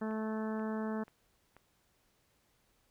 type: harmonic tone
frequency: 218.2 Hz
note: A3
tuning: 14 cents flat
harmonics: 1 / 2 / 3 / 4 / 5 / 6 / 7 / 8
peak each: -35 / -41 / -45 / -47 / -49 / -51 / -52 / -53 dBFS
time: 0.01-1.04 s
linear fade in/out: 10 ms
type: click train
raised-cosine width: 0.5 ms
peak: -40 dBFS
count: 4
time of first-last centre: 0.11-1.566 s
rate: 2.06 Hz
effects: pink hiss -73 dBFS RMS until 2.9 s